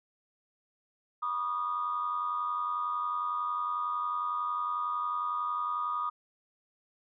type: tone cluster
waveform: sine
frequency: 971 / 1137 / 1228 Hz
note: B5 / C#6 / D#6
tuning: -30 / +44 / -23 cents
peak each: -38 / -38 / -30 dBFS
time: 1.22-6.1 s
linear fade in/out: 10 ms
effects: tanh soft clip ceiling -22 dBFS